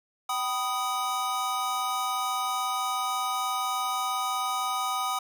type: chord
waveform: square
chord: G augmented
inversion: none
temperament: equal with one note detuned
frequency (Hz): 767.9 / 987.8 / 1244.5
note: G5 / B5 / D#6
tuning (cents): -36 / 0 / 0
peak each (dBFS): -33 / -35 / -30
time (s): 0.29-5.19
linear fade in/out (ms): 5
effects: none